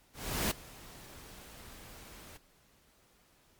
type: noise with ADSR envelope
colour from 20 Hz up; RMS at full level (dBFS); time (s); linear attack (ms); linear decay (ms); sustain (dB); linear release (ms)
pink; -30; 0.13-2.38; 380; 8; -21; 19
effects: pink hiss -66 dBFS RMS until 3.59 s + MP3 96 kbps